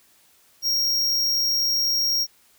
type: tone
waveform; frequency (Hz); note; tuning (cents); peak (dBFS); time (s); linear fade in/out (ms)
square; 5588; F8; 0; -20; 0.62-2.27; 50
effects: white hiss -58 dBFS RMS until 2.58 s